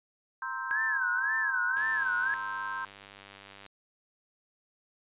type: chord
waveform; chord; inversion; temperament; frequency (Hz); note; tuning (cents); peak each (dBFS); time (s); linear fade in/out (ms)
sine; C dominant seventh; third; just; 941.9 / 1046.5 / 1308.1 / 1569.8; Bb5 / C6 / E6 / G6; +18 / 0 / -14 / +2; -41 / -37 / -42 / -36; 0.42-2.85; 2
type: tone with vibrato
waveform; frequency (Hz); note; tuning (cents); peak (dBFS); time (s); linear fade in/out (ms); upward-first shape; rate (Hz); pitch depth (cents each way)
sine; 1609; G6; +45; -27; 0.71-2.34; 0; sine; 1.9; 180
type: click train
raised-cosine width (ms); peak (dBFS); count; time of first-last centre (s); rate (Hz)
0.2; -30; 189; 1.77-3.663; 99.3
effects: resampled to 8000 Hz